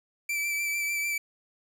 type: tone with vibrato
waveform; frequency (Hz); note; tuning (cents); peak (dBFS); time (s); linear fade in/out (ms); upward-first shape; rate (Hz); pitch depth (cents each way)
45% pulse; 2327; D7; -17; -27; 0.29-1.18; 5; triangle; 6.7; 26
effects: none